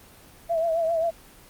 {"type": "tone with vibrato", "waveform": "sine", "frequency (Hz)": 660, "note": "E5", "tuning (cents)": 2, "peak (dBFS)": -21, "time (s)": [0.49, 1.11], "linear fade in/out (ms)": 20, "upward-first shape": "triangle", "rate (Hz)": 7.5, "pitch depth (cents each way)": 69, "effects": ["pink hiss -50 dBFS RMS until 1.49 s", "Opus 24 kbps"]}